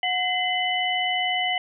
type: tone cluster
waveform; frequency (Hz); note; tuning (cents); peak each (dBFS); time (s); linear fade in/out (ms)
sine; 732 / 2046 / 2989; F#5 / C7 / F#7; -19 / -39 / +17; -26; 0.03-1.58; 2
effects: none